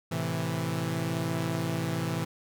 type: chord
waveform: sawtooth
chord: A minor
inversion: none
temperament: equal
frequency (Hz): 110 / 130.81 / 164.81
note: A2 / C3 / E3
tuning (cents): 0 / 0 / 0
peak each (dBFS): -31 / -30 / -27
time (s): 0.11-2.25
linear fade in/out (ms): 10
effects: none